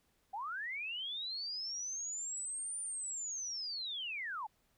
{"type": "linear two-way sweep", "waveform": "sine", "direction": "up then down", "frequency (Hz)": [740, 9260, 790], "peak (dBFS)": -38, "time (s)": [0.33, 4.47], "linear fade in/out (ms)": 10, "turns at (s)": 2.8, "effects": ["pink hiss -75 dBFS RMS until 4.77 s"]}